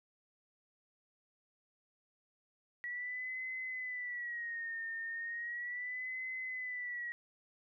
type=tone with vibrato; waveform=sine; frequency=1928 Hz; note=B6; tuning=42 cents flat; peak=-38 dBFS; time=2.84-7.12 s; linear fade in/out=0 ms; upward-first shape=sine; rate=0.36 Hz; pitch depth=97 cents each way; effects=none